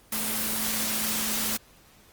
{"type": "tone in noise", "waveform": "sine", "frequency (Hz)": 218.1, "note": "A3", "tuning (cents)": -15, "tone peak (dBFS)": -36, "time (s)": [0.12, 1.57], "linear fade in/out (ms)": 5, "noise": "white", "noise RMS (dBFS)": -28, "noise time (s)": [0.12, 1.57], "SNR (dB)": -11, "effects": ["pink hiss -56 dBFS RMS until 2.12 s", "Opus 24 kbps"]}